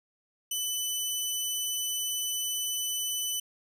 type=tone; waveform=15% pulse; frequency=2997 Hz; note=F#7; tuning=22 cents sharp; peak=-22 dBFS; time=0.51-3.4 s; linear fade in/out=5 ms; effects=none

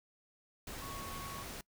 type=tone in noise; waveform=sine; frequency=1108.7 Hz; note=C#6; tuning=in tune; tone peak=-46 dBFS; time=0.82-1.43 s; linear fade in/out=2 ms; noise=pink; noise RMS=-45 dBFS; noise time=0.67-1.61 s; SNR=-4 dB; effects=noise-tail reverb RT60 0.1 s tail -23 dB re dry

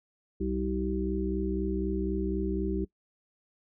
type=harmonic tone; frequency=64 Hz; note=C2; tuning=38 cents flat; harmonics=1 / 3 / 5 / 6; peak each=-33 / -33 / -33 / -33 dBFS; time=0.4-2.85 s; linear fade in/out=10 ms; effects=noise-tail reverb RT60 0.1 s tail -21 dB re dry

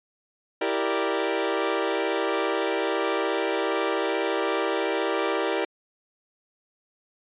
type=chord; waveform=sawtooth; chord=E half-diminished seventh; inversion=none; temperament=equal; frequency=329.6 / 392 / 466.2 / 587.3 Hz; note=E4 / G4 / Bb4 / D5; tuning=0 / 0 / 0 / 0 cents; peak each=-26 / -24 / -25 / -26 dBFS; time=0.61-5.65 s; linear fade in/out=5 ms; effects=resampled to 8000 Hz

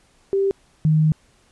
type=tone pair in turn; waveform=sine; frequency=392 / 155.57 Hz; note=G4 / D#3; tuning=0 / 0 cents; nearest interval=octave + major third; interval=1600 cents; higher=first; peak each=-16 / -13 dBFS; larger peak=second; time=0.33-0.51 / 0.85-1.12 s; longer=second; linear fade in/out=0 ms; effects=pink hiss -58 dBFS RMS until 1.51 s + resampled to 24000 Hz

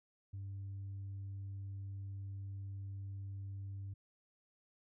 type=tone; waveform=sine; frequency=98.2 Hz; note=G2; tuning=4 cents sharp; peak=-40 dBFS; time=0.33-3.94 s; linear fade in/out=10 ms; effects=tanh soft clip ceiling -40 dBFS

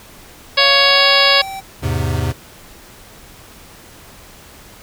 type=harmonic tone; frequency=557 Hz; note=C#5; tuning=8 cents sharp; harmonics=1 / 2 / 3 / 4 / 5 / 6 / 7 / 8 / 9; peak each=-18 / -18 / -18 / -18 / -18 / -18 / -18 / -18 / -18 dBFS; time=0.57-1.42 s; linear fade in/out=10 ms
type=tone with pitch glide; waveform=square; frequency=707 to 775.5 Hz; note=F5 to G5; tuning=+21 to -19 cents; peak=-26 dBFS; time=0.58-1.61 s; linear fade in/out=20 ms; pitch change=+160 cents; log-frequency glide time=0.78-1.1 s
type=chord; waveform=square; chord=E augmented; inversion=none; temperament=equal; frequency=82.41 / 103.83 / 130.81 Hz; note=E2 / G#2 / B#2; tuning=0 / 0 / 0 cents; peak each=-21 / -22 / -22 dBFS; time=1.82-2.33 s; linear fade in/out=20 ms
effects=pink hiss -41 dBFS RMS until 4.82 s

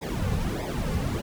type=noise with flanger; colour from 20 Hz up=brown; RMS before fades=-28 dBFS; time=0.01-1.22 s; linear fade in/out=20 ms; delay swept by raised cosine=0.69 to 3.19 ms; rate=1.6 Hz; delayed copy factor=-0.85; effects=none

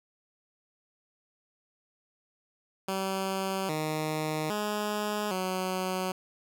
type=tone with pitch steps; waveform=10% pulse; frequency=191.9 / 155.2 / 209.4 / 185.9 Hz; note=G3 / D#3 / G#3 / F#3; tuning=-37 / -4 / +15 / +8 cents; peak=-21 dBFS; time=2.88-6.12 s; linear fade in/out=5 ms; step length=810 ms; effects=none

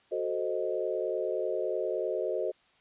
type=chord; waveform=sine; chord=F# diminished seventh; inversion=none; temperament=equal; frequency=370 / 440 / 523.3 / 622.3 Hz; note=F#4 / A4 / C5 / Eb5; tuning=0 / 0 / 0 / 0 cents; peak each=-34 dBFS; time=0.11-2.52 s; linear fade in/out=20 ms; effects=white hiss -65 dBFS RMS until 2.8 s + resampled to 8000 Hz

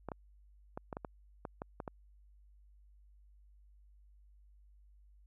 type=clicks; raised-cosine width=1 ms; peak=-26 dBFS; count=10; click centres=0.087 / 0.118 / 0.775 / 0.928 / 0.969 / 1.048 / 1.452 / 1.619 / 1.802 / 1.878 s; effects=added 50 Hz sine -59 dBFS peak until 5.26 s

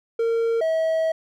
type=tone pair in turn; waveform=triangle; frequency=459 / 644.7 Hz; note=A#4 / E5; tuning=-27 / -39 cents; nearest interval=tritone; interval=588 cents; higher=second; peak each=-17 dBFS; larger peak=neither; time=0.19-0.61 / 0.61-1.12 s; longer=second; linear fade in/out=5 ms; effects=none

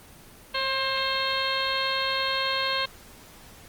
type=harmonic tone with a mistuned harmonic; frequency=531 Hz; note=C5; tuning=25 cents sharp; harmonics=1 / 2 / 3 / 4 / 5 / 6 / 7 / 8; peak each=-33 / -30 / -32 / -34 / -34 / -33 / -34 / -31 dBFS; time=0.54-2.86 s; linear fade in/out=10 ms; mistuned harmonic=1; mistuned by=+22 cents; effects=pink hiss -49 dBFS RMS until 3.68 s + Opus 24 kbps

